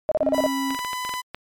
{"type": "tone bursts", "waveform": "sine", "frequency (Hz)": 620, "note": "D#5", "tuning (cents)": -6, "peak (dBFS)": -16, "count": 7, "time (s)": [0.09, 0.463], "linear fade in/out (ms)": 0, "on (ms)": 25, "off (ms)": 33}
{"type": "tone", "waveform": "triangle", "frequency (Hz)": 270.7, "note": "C#4", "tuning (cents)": -41, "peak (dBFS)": -22, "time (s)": [0.2, 0.77], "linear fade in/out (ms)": 50}
{"type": "tone with pitch glide", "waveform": "sawtooth", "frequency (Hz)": [987.8, 1001.6], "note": ["B5", "B5"], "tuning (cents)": [0, 24], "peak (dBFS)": -23, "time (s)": [0.33, 1.22], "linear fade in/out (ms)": 20, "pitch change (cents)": 24, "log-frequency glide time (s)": [0.72, 0.9]}
{"type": "clicks", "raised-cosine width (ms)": 0.3, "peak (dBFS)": -16, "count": 9, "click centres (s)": [0.706, 0.747, 0.791, 0.848, 0.932, 1.05, 1.093, 1.139, 1.346]}
{"effects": ["MP3 96 kbps"]}